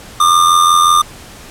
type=tone with amplitude modulation; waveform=square; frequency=1200 Hz; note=D6; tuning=37 cents sharp; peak=-5 dBFS; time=0.2-1.02 s; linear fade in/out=5 ms; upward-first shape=sine; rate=85.5 Hz; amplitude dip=60%; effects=pink hiss -35 dBFS RMS until 1.5 s + low-pass 12000 Hz 12 dB/octave